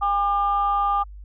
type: tone pair together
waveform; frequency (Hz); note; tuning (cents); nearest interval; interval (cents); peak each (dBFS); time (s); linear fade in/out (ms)
sine; 808 / 1199.8; G#5 / D6; -48 / +37; perfect fifth; 685; -21 / -20; 0.01-1.04; 20
effects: tanh soft clip ceiling -12 dBFS + added 50 Hz sine -37 dBFS peak until 1.24 s